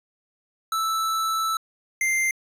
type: tone pair in turn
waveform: square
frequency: 1318 / 2092 Hz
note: E6 / C7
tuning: -1 / -1 cents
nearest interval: minor sixth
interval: 800 cents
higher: second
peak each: -23 / -21 dBFS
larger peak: second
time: 0.72-1.57 / 2.01-2.31 s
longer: first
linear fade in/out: 2 ms
effects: resampled to 32000 Hz